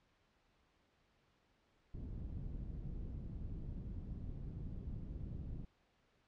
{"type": "low-pass noise", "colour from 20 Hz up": "pink", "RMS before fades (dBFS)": -45, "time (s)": [1.94, 5.65], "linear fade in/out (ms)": 5, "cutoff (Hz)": 170, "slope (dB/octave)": 12, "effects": ["pink hiss -75 dBFS RMS until 6.27 s", "low-pass 4000 Hz 12 dB/octave"]}